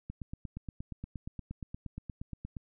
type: click train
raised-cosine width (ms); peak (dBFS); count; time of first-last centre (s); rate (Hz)
5; -27; 22; 0.1-2.568; 8.51
effects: none